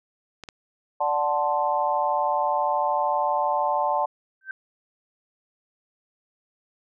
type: clicks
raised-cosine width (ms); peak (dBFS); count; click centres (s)
0.2; -21; 2; 0.437 / 0.488
type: chord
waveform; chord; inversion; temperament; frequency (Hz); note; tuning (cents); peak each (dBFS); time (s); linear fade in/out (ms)
sine; D dominant seventh; none; equal; 587.3 / 740 / 880 / 1046.5; D5 / F#5 / A5 / C6; 0 / 0 / 0 / 0; -27 / -27 / -24 / -28; 1-4.06; 10
type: tone with exponential growth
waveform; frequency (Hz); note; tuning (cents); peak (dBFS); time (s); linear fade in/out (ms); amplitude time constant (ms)
sine; 1552; G6; -18; -26; 4.41-4.51; 2; 20
effects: none